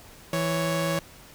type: tone pair together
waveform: sawtooth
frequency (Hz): 164.81 / 554.8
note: E3 / C#5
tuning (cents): 0 / +1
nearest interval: octave + major sixth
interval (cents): 2101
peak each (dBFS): -23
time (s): 0.33-0.99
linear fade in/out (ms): 2
effects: pink hiss -49 dBFS RMS until 1.34 s